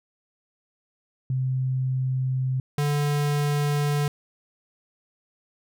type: tone pair in turn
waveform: sine / square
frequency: 130 / 145.92 Hz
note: C3 / D3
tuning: -11 / -11 cents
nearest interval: major second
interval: 200 cents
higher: second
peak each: -22 dBFS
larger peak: neither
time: 1.3-2.6 / 2.78-4.08 s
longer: neither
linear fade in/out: 2 ms
effects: none